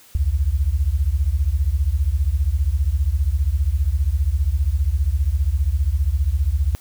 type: beating tone pair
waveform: sine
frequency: 63.3 / 78.3 Hz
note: B1 / D#2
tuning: +43 / +11 cents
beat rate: 15 Hz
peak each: -19 dBFS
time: 0.15-6.75 s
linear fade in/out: 0 ms
effects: white hiss -49 dBFS RMS until 6.8 s